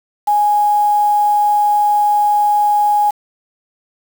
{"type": "tone with quantisation", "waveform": "sine", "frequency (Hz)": 830.6, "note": "G#5", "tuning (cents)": 0, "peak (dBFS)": -10, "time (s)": [0.27, 3.11], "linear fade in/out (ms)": 10, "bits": 5, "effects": []}